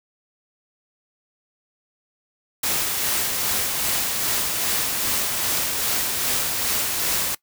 white noise with tremolo, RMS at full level -22 dBFS, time 2.63-7.35 s, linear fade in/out 5 ms, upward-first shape sine, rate 2.5 Hz, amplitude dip 30%, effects noise-tail reverb RT60 0.1 s tail -21 dB re dry

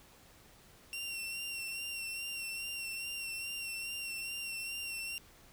sawtooth tone with vibrato, 2739 Hz, F7, 34 cents flat, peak -35 dBFS, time 0.93-5.18 s, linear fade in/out 0 ms, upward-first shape sine, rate 2.4 Hz, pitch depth 29 cents each way, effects pink hiss -60 dBFS RMS until 5.52 s

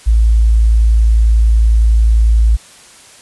sine tone, 55.5 Hz, A1, 16 cents sharp, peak -6 dBFS, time 0.06-2.57 s, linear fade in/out 20 ms, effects white hiss -40 dBFS RMS until 3.21 s + resampled to 24000 Hz

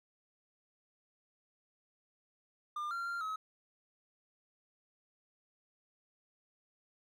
triangle tone with pitch steps, 1201 / 1380 / 1388 / 1280 Hz, D6 / F6 / F6 / D#6, +38 / -21 / -11 / +49 cents, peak -34 dBFS, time 2.76-3.36 s, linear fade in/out 5 ms, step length 150 ms, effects none

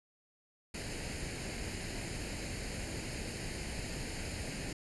pink noise with comb filter, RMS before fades -40 dBFS, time 0.74-4.73 s, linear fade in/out 5 ms, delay 0.43 ms, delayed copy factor +0.65, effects resampled to 24000 Hz

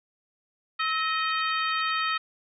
harmonic tone with a mistuned harmonic, 622.3 Hz, D#5, in tune, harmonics 2 / 3 / 4 / 5 / 6 / 7, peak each -27 / -31 / -33 / -35 / -37 / -38 dBFS, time 0.79-2.18 s, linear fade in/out 10 ms, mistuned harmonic 2, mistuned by +66 cents, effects none

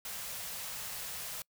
white band-stop noise, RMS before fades -41 dBFS, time 0.05-1.42 s, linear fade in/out 2 ms, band 220 to 440 Hz, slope 48 dB/octave, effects noise-tail reverb RT60 0.1 s tail -26 dB re dry

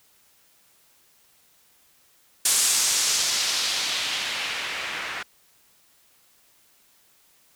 blue noise with low-pass filter sweep, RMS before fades -25 dBFS, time 2.45-5.23 s, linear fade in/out 5 ms, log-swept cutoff 8800 to 1800 Hz, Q 1.3, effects white hiss -60 dBFS RMS until 7.55 s

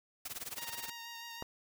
white noise with tremolo, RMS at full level -40 dBFS, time 0.25-0.9 s, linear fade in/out 5 ms, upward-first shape sine, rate 19 Hz, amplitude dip 90%
10% pulse tone with vibrato, 932.3 Hz, A#5, in tune, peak -36 dBFS, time 0.58-1.43 s, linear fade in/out 2 ms, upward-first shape sine, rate 6.3 Hz, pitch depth 18 cents each way
click, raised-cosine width 1 ms, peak -26 dBFS, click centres 1.424 s
effects none

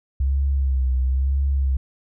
sine tone with vibrato, 66.5 Hz, C2, 29 cents sharp, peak -17 dBFS, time 0.2-1.77 s, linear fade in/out 5 ms, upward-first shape sine, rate 1 Hz, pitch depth 65 cents each way, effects none

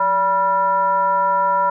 sine tone with frequency modulation, 975 Hz, B5, 23 cents flat, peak -14 dBFS, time 0-1.7 s, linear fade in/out 5 ms, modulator 398 Hz, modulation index 0.72, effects none

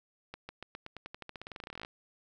accelerating click train, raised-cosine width 0.3 ms, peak -26 dBFS, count 26, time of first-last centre 0.34-1.849 s, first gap 150 ms, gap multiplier 0.91, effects none

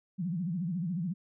sine tone with vibrato, 174.61 Hz, F3, in tune, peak -30 dBFS, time 0.18-1.14 s, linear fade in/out 20 ms, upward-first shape sine, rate 14 Hz, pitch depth 180 cents each way, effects none

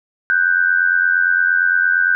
sine tone pair together, 1483 / 1571.7 Hz, F#6 / G6, +4 / +4 cents, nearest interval minor second, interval 100 cents, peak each -15 dBFS, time 0.3-2.15 s, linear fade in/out 0 ms, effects none

